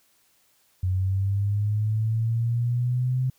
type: linear sweep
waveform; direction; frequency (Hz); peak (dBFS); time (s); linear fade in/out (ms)
sine; up; 91.4 to 129.9; -21; 0.83-3.3; 5
effects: white hiss -64 dBFS RMS until 3.38 s